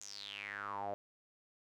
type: tone with band-pass filter sweep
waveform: sawtooth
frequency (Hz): 101.2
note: G#2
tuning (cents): -44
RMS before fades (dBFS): -44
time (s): 0.01-0.94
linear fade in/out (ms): 0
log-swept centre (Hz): 6900 to 610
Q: 7.6
effects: none